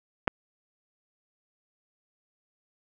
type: clicks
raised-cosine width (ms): 0.5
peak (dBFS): -26 / -7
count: 2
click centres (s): 0.274 / 0.278
effects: none